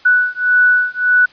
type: beating tone pair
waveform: sine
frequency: 1480 / 1481.7 Hz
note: F#6 / F#6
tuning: 0 / +2 cents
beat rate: 1.7 Hz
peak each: -13 dBFS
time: 0.05-1.26 s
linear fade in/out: 10 ms
effects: white hiss -45 dBFS RMS until 1.32 s + resampled to 11025 Hz